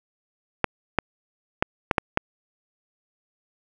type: clicks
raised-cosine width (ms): 0.5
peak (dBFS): -3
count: 6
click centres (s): 0.643 / 0.987 / 1.625 / 1.912 / 1.982 / 2.174
effects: none